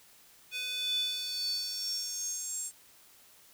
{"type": "tone with high-pass filter sweep", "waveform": "square", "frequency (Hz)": 498.4, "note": "B4", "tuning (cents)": 16, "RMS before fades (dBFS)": -35, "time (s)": [0.51, 2.72], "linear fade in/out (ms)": 50, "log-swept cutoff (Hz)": [2800, 8000], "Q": 9.8, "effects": ["white hiss -59 dBFS RMS until 3.53 s"]}